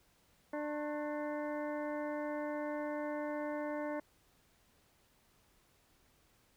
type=harmonic tone with a mistuned harmonic; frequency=297.3 Hz; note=D4; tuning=21 cents sharp; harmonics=1 / 2 / 3 / 4 / 5 / 6 / 7; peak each=-40 / -39 / -46 / -50 / -51 / -51 / -55 dBFS; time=0.53-4 s; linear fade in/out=5 ms; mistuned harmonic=4; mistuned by=-150 cents; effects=pink hiss -70 dBFS RMS until 6.56 s